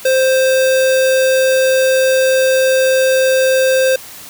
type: tone with sample-and-hold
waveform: sine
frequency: 523.3 Hz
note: C5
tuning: in tune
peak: -9 dBFS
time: 0.05-3.96 s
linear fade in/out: 5 ms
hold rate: 2100 Hz
effects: white hiss -34 dBFS RMS until 4.29 s